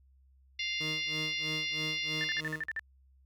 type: harmonic tone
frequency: 698.5 Hz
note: F5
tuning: in tune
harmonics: 3 / 4 / 5 / 6 / 7 / 8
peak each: -36 / -37 / -39 / -43 / -45 / -45 dBFS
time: 0.59-2.41 s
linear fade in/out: 5 ms
type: tone with tremolo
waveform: 20% pulse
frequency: 155.56 Hz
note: D#3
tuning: in tune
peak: -32 dBFS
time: 0.8-2.66 s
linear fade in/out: 10 ms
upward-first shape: sine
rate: 3.1 Hz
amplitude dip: 95%
type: tone bursts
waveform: sine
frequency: 1778 Hz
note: A6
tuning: 18 cents sharp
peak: -32 dBFS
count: 8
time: 2.21-2.794 s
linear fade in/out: 0 ms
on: 31 ms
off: 48 ms
effects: added 66 Hz sine -60 dBFS peak until 3.25 s